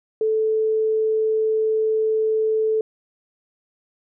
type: tone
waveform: sine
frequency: 437.7 Hz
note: A4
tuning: 9 cents flat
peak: -17 dBFS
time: 0.21-2.81 s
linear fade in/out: 2 ms
effects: none